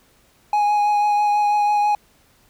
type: tone with vibrato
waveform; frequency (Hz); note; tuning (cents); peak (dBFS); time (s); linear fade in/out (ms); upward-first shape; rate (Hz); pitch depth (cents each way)
triangle; 830.6; G#5; 0; -13; 0.53-1.95; 2; triangle; 6.1; 17
effects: pink hiss -57 dBFS RMS until 2.49 s